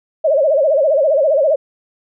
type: tone with vibrato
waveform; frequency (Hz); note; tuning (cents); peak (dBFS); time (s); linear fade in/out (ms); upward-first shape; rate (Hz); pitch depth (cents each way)
sine; 587.3; D5; 0; -10; 0.24-1.56; 10; sine; 15; 170
effects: none